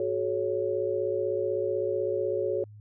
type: chord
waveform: sine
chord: F# suspended second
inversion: none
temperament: equal with one note detuned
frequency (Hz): 370 / 426 / 554.4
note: F#4 / G#4 / C#5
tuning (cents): 0 / +44 / 0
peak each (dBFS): -30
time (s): 0-2.64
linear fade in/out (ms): 2
effects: added 105 Hz sine -45 dBFS peak until 2.8 s